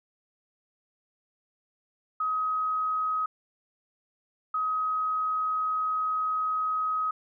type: tone pair in turn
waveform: sine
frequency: 1265 / 1265 Hz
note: D#6 / D#6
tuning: +28 / +28 cents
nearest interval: unison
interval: 0 cents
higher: neither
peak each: -25 dBFS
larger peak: neither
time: 2.2-3.26 / 4.54-7.11 s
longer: second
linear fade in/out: 5 ms
effects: none